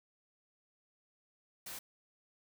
white noise, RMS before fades -45 dBFS, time 1.66-1.79 s, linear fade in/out 5 ms, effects none

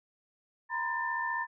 sine tone cluster, 945 / 1020 / 1782 Hz, A#5 / C6 / A6, +23 / -44 / +22 cents, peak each -35 / -36 / -33 dBFS, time 0.69-1.47 s, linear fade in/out 50 ms, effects none

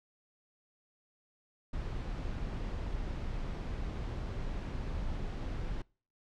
brown noise, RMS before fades -37 dBFS, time 1.73-5.82 s, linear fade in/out 5 ms, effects noise-tail reverb RT60 0.4 s tail -25 dB re dry + low-pass 5000 Hz 12 dB/octave

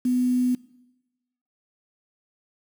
sine tone with quantisation, 249.7 Hz, B3, 19 cents sharp, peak -19 dBFS, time 0.05-0.55 s, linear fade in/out 5 ms, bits 7, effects noise-tail reverb RT60 1.0 s tail -21 dB re dry

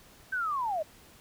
sine linear sweep, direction down, 1568 to 587.3 Hz, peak -28 dBFS, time 0.32-0.83 s, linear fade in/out 10 ms, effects pink hiss -56 dBFS RMS until 1.2 s

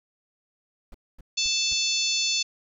brown noise bursts, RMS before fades -42 dBFS, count 4, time 0.92-1.736 s, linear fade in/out 2 ms, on 24 ms, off 240 ms
harmonic tone, 880 Hz, A5, in tune, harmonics 3 / 4 / 5 / 6 / 7 / 8, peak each -30 / -29 / -27 / -32 / -30 / -34 dBFS, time 1.37-2.43 s, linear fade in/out 10 ms
effects none

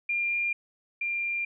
sine tone pair in turn, 2399 / 2388 Hz, D7 / D7, +36 / +28 cents, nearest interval unison, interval 8 cents, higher first, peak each -25 / -27 dBFS, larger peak first, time 0.09-0.53 / 1.01-1.45 s, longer neither, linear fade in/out 5 ms, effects none

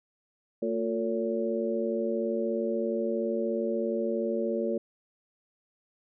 harmonic tone with a mistuned harmonic, 113 Hz, A2, 47 cents sharp, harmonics 2 / 3 / 4 / 5, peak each -32 / -32 / -32 / -32 dBFS, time 0.62-4.78 s, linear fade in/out 5 ms, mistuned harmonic 3, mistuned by +80 cents, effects none

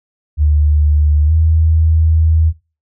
sine tone with pitch glide, 74.7 to 80.06 Hz, D2 to D#2, +30 to +50 cents, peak -8 dBFS, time 0.37-2.53 s, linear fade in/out 50 ms, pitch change +120 cents, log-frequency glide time 1.26-1.32 s, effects noise-tail reverb RT60 0.3 s tail -20 dB re dry

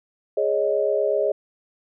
sine chord, Ab suspended fourth, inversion none, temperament equal, 415.3 / 554.4 / 622.3 Hz, Ab4 / Db5 / Eb5, 0 / 0 / 0 cents, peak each -23 dBFS, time 0.37-1.32 s, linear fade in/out 5 ms, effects none

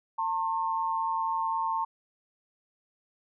sine tone pair together, 902 / 1072.7 Hz, A5 / C6, +43 / +43 cents, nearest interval minor third, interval 300 cents, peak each -28 / -31 dBFS, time 0.18-1.85 s, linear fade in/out 10 ms, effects none

